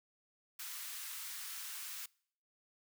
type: high-pass noise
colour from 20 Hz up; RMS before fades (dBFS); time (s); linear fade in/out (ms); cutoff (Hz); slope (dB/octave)
white; -45; 0.59-2.06; 5; 1100; 24
effects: noise-tail reverb RT60 0.6 s tail -25 dB re dry